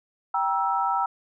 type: chord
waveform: sine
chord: E diminished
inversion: first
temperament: equal with one note detuned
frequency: 784 / 949.7 / 1318.5 Hz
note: G5 / Bb5 / E6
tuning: 0 / +32 / 0 cents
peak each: -26 dBFS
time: 0.34-1.06 s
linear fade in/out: 5 ms
effects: none